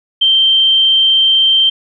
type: tone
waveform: sine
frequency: 3136 Hz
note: G7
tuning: in tune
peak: -7 dBFS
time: 0.21-1.7 s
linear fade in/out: 10 ms
effects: none